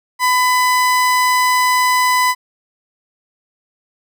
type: tone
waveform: 30% pulse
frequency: 1002 Hz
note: B5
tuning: 25 cents sharp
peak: -9 dBFS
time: 0.19-2.35 s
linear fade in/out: 50 ms
effects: none